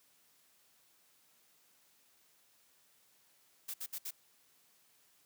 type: noise bursts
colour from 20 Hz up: blue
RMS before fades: -41 dBFS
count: 4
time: 3.68-4.109 s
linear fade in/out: 10 ms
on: 60 ms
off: 63 ms
effects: white hiss -69 dBFS RMS until 5.25 s + high-pass 100 Hz 12 dB/octave